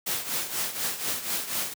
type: noise with tremolo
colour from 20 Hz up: white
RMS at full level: -27 dBFS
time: 0.06-1.74 s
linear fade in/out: 10 ms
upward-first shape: triangle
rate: 4.1 Hz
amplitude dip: 75%
effects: high-pass 100 Hz 12 dB/octave